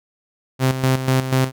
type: tone with tremolo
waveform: sawtooth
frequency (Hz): 130.81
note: C3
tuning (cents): 0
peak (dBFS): -10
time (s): 0.59-1.52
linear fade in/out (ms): 50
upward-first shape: square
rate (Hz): 4.1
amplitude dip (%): 65
effects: none